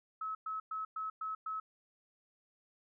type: tone bursts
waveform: sine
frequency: 1291 Hz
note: E6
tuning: 37 cents flat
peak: -36 dBFS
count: 6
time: 0.21-1.6 s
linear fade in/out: 5 ms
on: 140 ms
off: 110 ms
effects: none